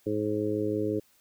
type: harmonic tone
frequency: 105.8 Hz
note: G#2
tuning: 33 cents sharp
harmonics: 1 / 2 / 3 / 4 / 5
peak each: -36 / -37 / -30 / -30 / -35 dBFS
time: 0.06-1 s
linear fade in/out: 10 ms
effects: white hiss -64 dBFS RMS until 1.2 s